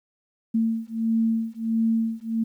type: beating tone pair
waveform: sine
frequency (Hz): 224.9 / 226.4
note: A3 / A3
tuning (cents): +38 / +50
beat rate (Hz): 1.5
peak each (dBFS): -24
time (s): 0.54-2.44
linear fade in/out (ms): 10
effects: 10-bit